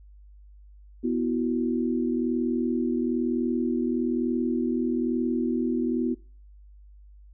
sine chord, B suspended fourth, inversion none, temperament just, 246.9 / 329.3 / 370.4 Hz, B3 / E4 / F#4, 0 / -2 / +2 cents, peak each -25 / -29 / -30 dBFS, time 1.03-6.15 s, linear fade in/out 20 ms, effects noise-tail reverb RT60 0.4 s tail -25 dB re dry + added 50 Hz sine -47 dBFS peak until 7.33 s

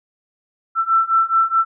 sine beating tone pair, 1334 / 1338.7 Hz, E6 / E6, +20 / +26 cents, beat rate 4.7 Hz, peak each -17 / -16 dBFS, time 0.75-1.65 s, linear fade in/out 50 ms, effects none

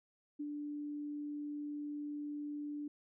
sine tone with ADSR envelope, 293.7 Hz, D4, in tune, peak -37 dBFS, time 0.39-2.88 s, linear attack 14 ms, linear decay 50 ms, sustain -2 dB, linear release 5 ms, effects none

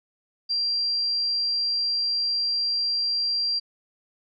sine tone, 4739 Hz, D8, 15 cents sharp, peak -22 dBFS, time 0.49-3.6 s, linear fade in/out 20 ms, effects none

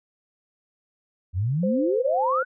sine exponential sweep, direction up, 82.9 to 1539 Hz, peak -21 dBFS, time 1.33-2.45 s, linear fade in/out 50 ms
sine tone, 520 Hz, C5, 11 cents flat, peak -24 dBFS, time 1.63-2.43 s, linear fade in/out 5 ms
effects none

